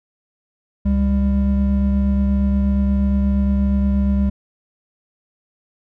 triangle tone pair together, 69.3 / 199.44 Hz, C#2 / G3, 0 / +30 cents, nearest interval octave + tritone, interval 1830 cents, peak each -15 dBFS, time 0.85-4.3 s, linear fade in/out 10 ms, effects none

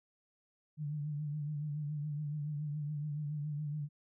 sine tone with vibrato, 148.7 Hz, D3, 22 cents sharp, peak -35 dBFS, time 0.77-3.89 s, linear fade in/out 50 ms, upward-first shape triangle, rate 7.1 Hz, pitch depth 64 cents each way, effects none

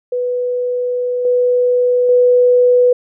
sine tone with level steps, 493.9 Hz, B4, in tune, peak -15 / -10 / -7 dBFS, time 0.12-2.93 s, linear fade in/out 5 ms, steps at 1.25 / 2.09 s, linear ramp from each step 2 ms, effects none

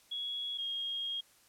sine tone pair in turn, 3344 / 3256 Hz, G#7 / G#7, +11 / -35 cents, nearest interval unison, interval 46 cents, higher first, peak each -35 / -34 dBFS, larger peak second, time 0.11-0.58 / 0.58-1.21 s, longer second, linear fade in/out 10 ms, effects white hiss -64 dBFS RMS until 1.48 s + low-pass 12000 Hz 12 dB/octave

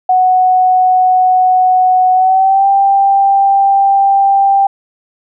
sine tone with pitch glide, 740 to 788.5 Hz, F#5 to G5, 0 to +10 cents, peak -6 dBFS, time 0.09-4.67 s, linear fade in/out 5 ms, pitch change +110 cents, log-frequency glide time 2.13-2.67 s, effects none

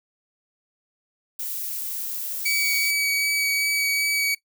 violet noise, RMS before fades -30 dBFS, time 1.39-2.91 s, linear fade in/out 5 ms
sawtooth tone with vibrato, 2274 Hz, C#7, 44 cents sharp, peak -18 dBFS, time 2.45-4.35 s, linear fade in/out 10 ms, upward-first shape sine, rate 2.6 Hz, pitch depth 9 cents each way
effects noise-tail reverb RT60 0.1 s tail -17 dB re dry

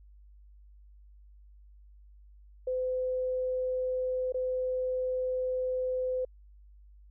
sine tone with dropouts, 510 Hz, C5, 44 cents flat, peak -28 dBFS, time 2.67-6.25 s, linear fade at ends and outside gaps 5 ms, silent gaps 4.323-4.343 s, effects added 50 Hz sine -52 dBFS peak until 7.1 s

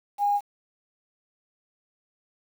sine tone with quantisation, 816 Hz, G#5, 31 cents flat, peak -20 dBFS, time 0.18-0.41 s, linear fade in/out 50 ms, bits 8, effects none

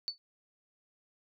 sine tone with exponential decay, 4487 Hz, C#8, 20 cents sharp, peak -28 dBFS, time 0.08-0.18 s, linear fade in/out 0 ms, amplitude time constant 20 ms, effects none

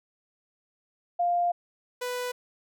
sine / sawtooth tone pair in turn, 700 / 495 Hz, F5 / B4, +4 / +4 cents, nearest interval tritone, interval 600 cents, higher first, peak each -22 / -26 dBFS, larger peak first, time 1.19-1.52 / 2.01-2.32 s, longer first, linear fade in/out 10 ms, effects none

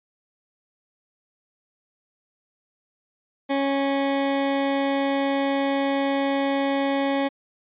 20% pulse tone, 276.1 Hz, C#4, 7 cents flat, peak -16 dBFS, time 3.49-7.29 s, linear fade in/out 20 ms, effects resampled to 8000 Hz

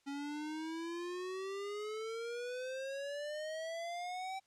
square exponential sweep, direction up, 277.2 to 775 Hz, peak -40 dBFS, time 0.06-4.4 s, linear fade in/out 20 ms, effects white hiss -74 dBFS RMS until 4.46 s + low-pass 7000 Hz 12 dB/octave

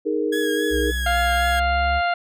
sine chord, D# suspended fourth, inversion none, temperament just, 311.1 / 414.8 / 466.7 Hz, D#4 / G#4 / A#4, 0 / -2 / +2 cents, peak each -24 dBFS, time 0.05-0.92 s, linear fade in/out 20 ms
30% pulse tone with vibrato, 1661.2 Hz, G#6, in tune, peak -23 dBFS, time 0.32-1.6 s, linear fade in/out 10 ms, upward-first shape triangle, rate 3.7 Hz, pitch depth 36 cents each way
triangle tone with pitch glide, 61.74 to 68.9 Hz, B1 to C#2, 0 to -10 cents, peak -21 dBFS, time 0.7-2.02 s, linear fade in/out 50 ms, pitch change +190 cents, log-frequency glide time 1.23-1.87 s
harmonic tone, 698.5 Hz, F5, in tune, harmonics 1 / 2 / 3 / 4 / 5 / 6, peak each -20 / -24 / -30 / -33 / -41 / -38 dBFS, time 1.06-2.14 s, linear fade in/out 5 ms
effects none

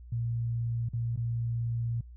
sine tone with dropouts, 117 Hz, A#2, 7 cents sharp, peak -28 dBFS, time 0.12-2.01 s, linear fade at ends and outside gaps 5 ms, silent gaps 0.889-0.934 / 1.161-1.174 s, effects added 60 Hz sine -45 dBFS peak until 2.16 s

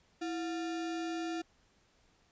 sine tone with sample-and-hold, 330.3 Hz, E4, 4 cents sharp, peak -34 dBFS, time 0.21-1.42 s, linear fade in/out 10 ms, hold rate 1050 Hz, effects pink hiss -69 dBFS RMS until 2.31 s + resampled to 16000 Hz

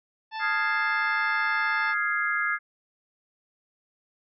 harmonic tone, 880 Hz, A5, in tune, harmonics 1 / 2 / 3 / 4 / 5 / 6, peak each -32 / -38 / -42 / -44 / -46 / -48 dBFS, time 0.31-1.95 s, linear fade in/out 50 ms
sine chord, F minor seventh, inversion third, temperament equal, 1244.5 / 1396.9 / 1661.2 / 2093 Hz, Eb6 / F6 / Ab6 / C7, 0 / 0 / 0 / 0 cents, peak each -31 / -30 / -27 / -30 dBFS, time 0.39-2.59 s, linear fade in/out 50 ms
effects none

